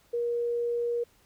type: tone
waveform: sine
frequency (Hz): 474.6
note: A#4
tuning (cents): +31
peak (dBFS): -26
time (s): 0.13-1.04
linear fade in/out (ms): 10
effects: pink hiss -63 dBFS RMS until 1.25 s